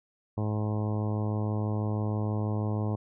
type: harmonic tone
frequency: 106.2 Hz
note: G#2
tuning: 39 cents sharp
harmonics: 1 / 2 / 3 / 4 / 5 / 6 / 7 / 8 / 9 / 10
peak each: -28 / -34 / -38 / -40 / -42 / -44 / -45 / -46 / -47 / -48 dBFS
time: 0.37-2.96 s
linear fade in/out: 10 ms
effects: none